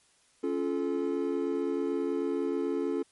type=chord; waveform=triangle; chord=Db augmented; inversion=none; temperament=just; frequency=277.2 / 346.5 / 433.1 Hz; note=Db4 / F4 / A4; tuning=0 / -14 / -27 cents; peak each=-30 dBFS; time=0.43-3.03 s; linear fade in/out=10 ms; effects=white hiss -65 dBFS RMS until 3.11 s + MP3 48 kbps